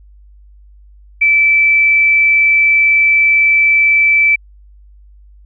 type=tone; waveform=sine; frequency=2319 Hz; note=D7; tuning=22 cents flat; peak=-7 dBFS; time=1.21-4.36 s; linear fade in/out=10 ms; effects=added 50 Hz sine -39 dBFS peak until 5.45 s

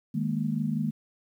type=chord; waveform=sine; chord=D# suspended fourth; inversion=none; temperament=equal; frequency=155.56 / 207.7 / 233.1 Hz; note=D#3 / G#3 / A#3; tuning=0 / 0 / 0 cents; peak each=-30 dBFS; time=0.14-0.91 s; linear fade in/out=10 ms; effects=10-bit

